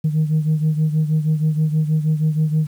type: beating tone pair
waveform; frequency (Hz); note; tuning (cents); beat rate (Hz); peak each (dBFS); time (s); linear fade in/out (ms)
sine; 154.1 / 160.4; D#3 / E3; -16 / -47; 6.3; -15 / -20; 0.04-2.67; 10
effects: tanh soft clip ceiling -11 dBFS + 8-bit